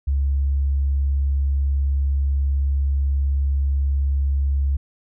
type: tone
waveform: sine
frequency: 69.3 Hz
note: C#2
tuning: in tune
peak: -16 dBFS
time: 0.07-4.77 s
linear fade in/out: 10 ms
effects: tanh soft clip ceiling -12 dBFS